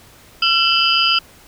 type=tone cluster; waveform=sine; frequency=1360 / 2651 / 2970 / 3117 / 4896 Hz; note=F6 / E7 / F#7 / G7 / D#8; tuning=-46 / +9 / +6 / -11 / -29 cents; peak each=-19 dBFS; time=0.42-1.19 s; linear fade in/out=5 ms; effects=pink hiss -46 dBFS RMS until 1.47 s